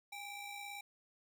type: ring-modulated tone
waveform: 30% pulse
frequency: 1568 Hz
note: G6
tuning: in tune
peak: -39 dBFS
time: 0.12-0.81 s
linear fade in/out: 5 ms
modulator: 755 Hz
effects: none